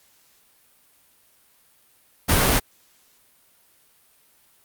pink noise, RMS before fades -18 dBFS, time 2.28-2.6 s, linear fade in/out 20 ms, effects white hiss -59 dBFS RMS until 4.64 s + Opus 48 kbps

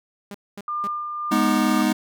sawtooth tone bursts, 202 Hz, G#3, 48 cents flat, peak -29 dBFS, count 3, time 0.31-0.872 s, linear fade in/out 2 ms, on 34 ms, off 230 ms
sine tone with tremolo, 1200 Hz, D6, 37 cents sharp, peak -23 dBFS, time 0.68-1.82 s, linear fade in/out 2 ms, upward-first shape sine, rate 1.8 Hz, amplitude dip 40%
square chord, G# minor, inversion none, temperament equal, 207.7 / 246.9 / 311.1 Hz, G#3 / B3 / D#4, 0 / 0 / 0 cents, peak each -23 dBFS, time 1.31-1.93 s, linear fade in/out 10 ms
effects none

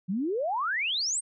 sine exponential sweep, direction up, 171.7 to 8920 Hz, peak -26 dBFS, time 0.08-1.21 s, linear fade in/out 20 ms, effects none

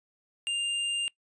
square tone, 2800 Hz, F7, 4 cents sharp, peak -28 dBFS, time 0.47-1.08 s, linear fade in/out 0 ms, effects noise-tail reverb RT60 0.1 s tail -22 dB re dry + resampled to 22050 Hz

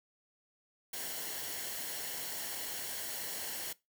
white noise with comb filter, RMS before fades -40 dBFS, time 0.93-3.73 s, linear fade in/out 5 ms, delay 0.81 ms, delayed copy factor -0.5, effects noise-tail reverb RT60 0.2 s tail -20 dB re dry

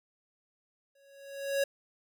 square tone with exponential growth, 554.4 Hz, C#5, in tune, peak -25 dBFS, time 0.95-1.64 s, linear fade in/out 5 ms, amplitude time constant 150 ms, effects none

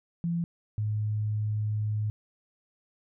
sine tone pair in turn, 170 / 106.46 Hz, F3 / G#2, -46 / +43 cents, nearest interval minor sixth, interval 811 cents, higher first, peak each -26 dBFS, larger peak neither, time 0.24-0.44 / 0.78-2.1 s, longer second, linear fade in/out 0 ms, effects none

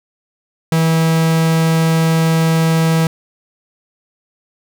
45% pulse tone, 162.4 Hz, E3, 26 cents flat, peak -11 dBFS, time 0.72-3.07 s, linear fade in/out 2 ms, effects none

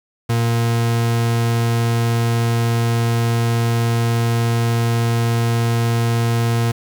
40% pulse tone, 116.54 Hz, A#2, in tune, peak -14 dBFS, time 0.29-6.72 s, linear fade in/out 10 ms, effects 7-bit

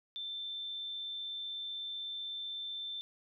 sine tone, 3552 Hz, A7, 16 cents sharp, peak -38 dBFS, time 0.16-3.01 s, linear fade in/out 0 ms, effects none

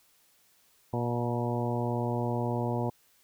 harmonic tone with a mistuned harmonic, 119.8 Hz, A#2, 48 cents sharp, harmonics 1 / 2 / 3 / 4 / 5 / 6 / 7 / 8, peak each -31 / -34 / -36 / -37 / -38 / -39 / -39 / -40 dBFS, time 0.93-2.9 s, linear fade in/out 5 ms, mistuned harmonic 7, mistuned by +44 cents, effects white hiss -65 dBFS RMS until 3.23 s

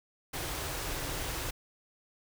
pink band-stop noise, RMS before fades -36 dBFS, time 0.33-1.51 s, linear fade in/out 10 ms, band 170 to 260 Hz, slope 96 dB/octave, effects none

